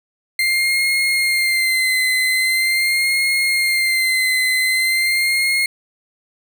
35% pulse tone with vibrato, 2093 Hz, C7, in tune, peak -13 dBFS, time 0.39-5.66 s, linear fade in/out 2 ms, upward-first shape sine, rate 0.43 Hz, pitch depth 44 cents each way, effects none

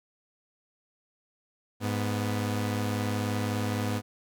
sawtooth tone pair together, 103.81 / 246.9 Hz, G#2 / B3, 0 / 0 cents, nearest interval octave + minor third, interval 1500 cents, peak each -25 / -28 dBFS, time 1.8-4.02 s, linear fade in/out 50 ms, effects none

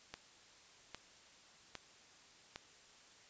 click train, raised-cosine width 0.2 ms, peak -27 dBFS, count 4, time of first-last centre 0.14-2.559 s, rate 1.24 Hz, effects white hiss -62 dBFS RMS until 3.29 s + resampled to 16000 Hz

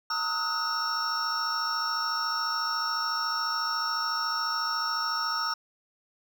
triangle tone cluster, 913 / 1262 / 1316 / 1452 / 5460 Hz, A#5 / D#6 / E6 / F#6 / F8, -36 / +24 / -3 / -33 / -40 cents, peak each -34 / -29 / -37 / -34 / -30 dBFS, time 0.1-5.54 s, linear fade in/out 5 ms, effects none

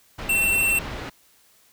pink low-pass noise, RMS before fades -33 dBFS, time 0.18-1.1 s, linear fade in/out 10 ms, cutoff 3300 Hz, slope 12 dB/octave
square tone, 2703 Hz, E7, 43 cents sharp, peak -19 dBFS, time 0.29-0.79 s, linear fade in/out 5 ms
effects white hiss -58 dBFS RMS until 1.72 s

